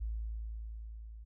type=tone with level ramp; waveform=sine; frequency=55 Hz; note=A1; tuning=in tune; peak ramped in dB=-33 to -46 dBFS; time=0-1.25 s; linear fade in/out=20 ms; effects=none